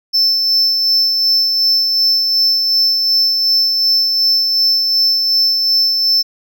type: tone with tremolo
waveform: triangle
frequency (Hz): 5300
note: E8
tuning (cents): +9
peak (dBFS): -8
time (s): 0.13-6.23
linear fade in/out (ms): 20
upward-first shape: sine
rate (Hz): 2.7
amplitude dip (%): 35
effects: none